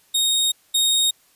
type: tone pair in turn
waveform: sawtooth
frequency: 3729 / 3729 Hz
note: A#7 / A#7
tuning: 0 / 0 cents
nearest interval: unison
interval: 0 cents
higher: neither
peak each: -14 / -13 dBFS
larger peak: second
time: 0.14-0.52 / 0.74-1.11 s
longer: first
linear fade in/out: 10 ms
effects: white hiss -58 dBFS RMS until 1.35 s + resampled to 32000 Hz